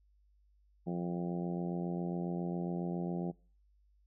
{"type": "harmonic tone", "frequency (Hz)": 87.31, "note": "F2", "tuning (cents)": 0, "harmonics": [2, 3, 4, 5, 6, 7, 8, 9], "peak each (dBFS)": [-35, -44, -41, -47, -50, -50, -49, -50], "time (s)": [0.86, 3.32], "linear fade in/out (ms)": 20, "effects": ["noise-tail reverb RT60 0.4 s tail -24 dB re dry", "added 50 Hz sine -65 dBFS peak until 4.06 s"]}